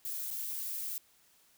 violet noise with dropouts, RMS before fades -38 dBFS, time 0.05-0.98 s, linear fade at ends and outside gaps 0 ms, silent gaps 0.305-0.311 s, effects white hiss -66 dBFS RMS until 1.57 s

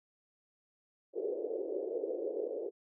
white band-pass noise, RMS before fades -37 dBFS, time 1.13-2.71 s, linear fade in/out 50 ms, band 360 to 510 Hz, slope 48 dB/octave, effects none

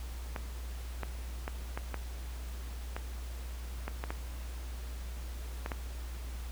clicks, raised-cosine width 0.5 ms, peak -21 dBFS, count 11, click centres 0.362 / 1.033 / 1.479 / 1.775 / 1.943 / 2.965 / 3.88 / 4.039 / 4.105 / 5.661 / 5.718 s, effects added 60 Hz sine -38 dBFS peak until 6.51 s + pink hiss -51 dBFS RMS until 6.51 s

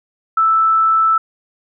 sine tone, 1318.5 Hz, E6, in tune, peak -10 dBFS, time 0.37-1.18 s, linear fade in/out 5 ms, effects none

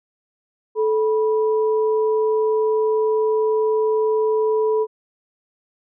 sine tone pair together, 435.5 / 977.7 Hz, A4 / B5, -18 / -18 cents, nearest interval octave + major second, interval 1400 cents, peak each -16 / -27 dBFS, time 0.75-4.87 s, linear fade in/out 50 ms, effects none

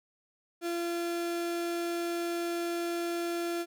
35% pulse tone, 342.4 Hz, F4, 34 cents flat, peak -29 dBFS, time 0.61-3.66 s, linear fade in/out 50 ms, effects none

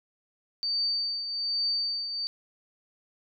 sine tone with tremolo, 4600 Hz, D8, 37 cents flat, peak -24 dBFS, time 0.63-2.27 s, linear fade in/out 0 ms, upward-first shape triangle, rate 1.2 Hz, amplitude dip 60%, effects none

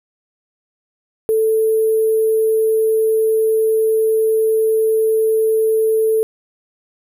sine tone with sample-and-hold, 440 Hz, A4, in tune, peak -12 dBFS, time 1.29-6.23 s, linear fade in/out 0 ms, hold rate 11025 Hz, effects none

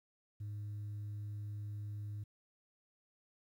sine tone, 103.83 Hz, G#2, in tune, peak -38 dBFS, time 0.4-2.24 s, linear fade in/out 10 ms, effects tanh soft clip ceiling -39 dBFS + 12-bit

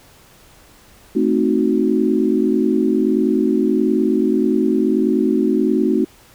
sine chord, A diminished seventh, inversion none, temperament equal, 220 / 261.6 / 311.1 / 370 Hz, A3 / C4 / Eb4 / Gb4, 0 / 0 / 0 / 0 cents, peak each -19 dBFS, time 1.15-6.05 s, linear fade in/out 10 ms, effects pink hiss -48 dBFS RMS until 6.34 s

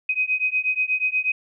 sine beating tone pair, 2511 / 2519.3 Hz, D#7 / D#7, +15 / +21 cents, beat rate 8.3 Hz, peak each -23 dBFS, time 0.09-1.32 s, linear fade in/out 5 ms, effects none

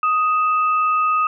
sine tone pair together, 1248.5 / 2637 Hz, D#6 / E7, +6 / 0 cents, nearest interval octave + minor second, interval 1294 cents, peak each -15 / -27 dBFS, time 0.03-1.27 s, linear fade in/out 2 ms, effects none

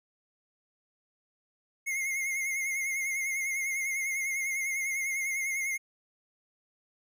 square tone with vibrato, 2140 Hz, C7, 38 cents sharp, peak -30 dBFS, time 1.86-5.78 s, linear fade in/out 20 ms, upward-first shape sine, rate 10 Hz, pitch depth 51 cents each way, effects none

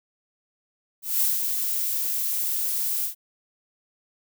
violet noise with ADSR envelope, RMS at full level -21 dBFS, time 1.02-3.15 s, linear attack 190 ms, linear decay 170 ms, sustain -5 dB, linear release 110 ms, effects none

